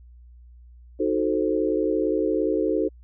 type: chord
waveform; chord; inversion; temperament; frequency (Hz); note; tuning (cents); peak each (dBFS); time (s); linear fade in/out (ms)
sine; D# diminished seventh; none; equal with one note detuned; 311.1 / 368.5 / 440 / 523.3; D#4 / F#4 / A4 / C5; 0 / -7 / 0 / 0; -25 / -26 / -25 / -28; 0.99-2.89; 20
effects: added 60 Hz sine -45 dBFS peak until 3.03 s